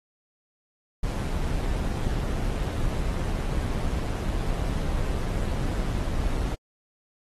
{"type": "noise with amplitude modulation", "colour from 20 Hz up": "brown", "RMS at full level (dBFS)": -25, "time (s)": [1.03, 6.55], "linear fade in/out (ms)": 5, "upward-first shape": "sine", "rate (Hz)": 135, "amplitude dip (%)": 40, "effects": ["AAC 32 kbps"]}